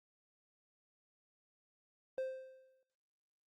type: tone with exponential decay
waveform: triangle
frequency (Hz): 523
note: C5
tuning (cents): -1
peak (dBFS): -32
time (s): 2.18-2.83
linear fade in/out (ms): 1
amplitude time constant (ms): 140
effects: noise-tail reverb RT60 0.6 s tail -20 dB re dry + Opus 48 kbps